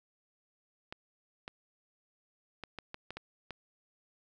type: clicks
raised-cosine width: 0.3 ms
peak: -25 dBFS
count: 8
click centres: 0.925 / 1.479 / 2.637 / 2.787 / 2.944 / 3.106 / 3.17 / 3.507 s
effects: none